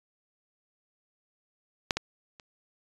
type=clicks; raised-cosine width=0.2 ms; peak=-7 / -11 / -30 dBFS; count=3; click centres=1.908 / 1.97 / 2.398 s; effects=resampled to 22050 Hz